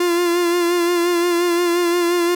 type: tone with vibrato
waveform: 45% pulse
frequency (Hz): 347.5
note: F4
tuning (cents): -9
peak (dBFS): -15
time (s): 0-2.35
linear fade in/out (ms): 5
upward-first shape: sine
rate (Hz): 5.7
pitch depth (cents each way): 33
effects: none